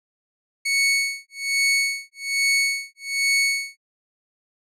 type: tone with tremolo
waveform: sawtooth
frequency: 2217 Hz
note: C#7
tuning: in tune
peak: -13 dBFS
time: 0.65-3.78 s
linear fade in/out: 10 ms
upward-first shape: sine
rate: 1.2 Hz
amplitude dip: 100%
effects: low-pass 10000 Hz 12 dB/octave